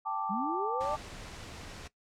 sine chord, G suspended second, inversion none, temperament equal, 784 / 880 / 1174.7 Hz, G5 / A5 / D6, 0 / 0 / 0 cents, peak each -37 / -35 / -35 dBFS, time 0.05-0.97 s, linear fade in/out 20 ms
sine linear sweep, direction up, 181.8 to 622.3 Hz, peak -33 dBFS, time 0.29-0.96 s, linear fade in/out 20 ms
pink noise, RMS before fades -45 dBFS, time 0.8-1.88 s, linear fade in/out 10 ms
effects noise-tail reverb RT60 0.1 s tail -17 dB re dry + low-pass 7000 Hz 12 dB/octave

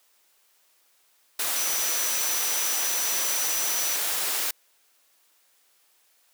sine tone in noise, 5920 Hz, F#8, in tune, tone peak -29 dBFS, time 1.56-3.96 s, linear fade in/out 5 ms, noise white, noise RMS -27 dBFS, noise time 1.39-4.51 s, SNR -5 dB, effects white hiss -64 dBFS RMS until 6.33 s + high-pass 400 Hz 12 dB/octave

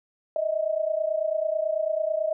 sine tone pair together, 615.9 / 645 Hz, D#5 / E5, -18 / -38 cents, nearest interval minor second, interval 80 cents, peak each -26 / -26 dBFS, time 0.36-2.33 s, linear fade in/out 2 ms, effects none

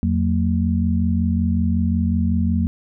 sine tone cluster, 84.3 / 182.8 / 228.2 Hz, E2 / F#3 / A#3, +39 / -21 / -37 cents, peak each -19 / -22 / -21 dBFS, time 0.03-2.67 s, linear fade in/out 0 ms, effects none

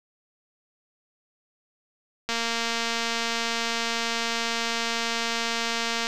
click train, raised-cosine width 0.2 ms, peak -10 dBFS, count 874, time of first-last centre 2.29-6.069 s, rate 231 Hz, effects none

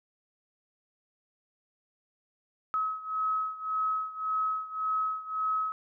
sine beating tone pair, 1280 / 1281.8 Hz, D#6 / E6, +49 / -49 cents, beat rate 1.8 Hz, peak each -30 / -33 dBFS, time 2.74-5.72 s, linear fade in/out 0 ms, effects none

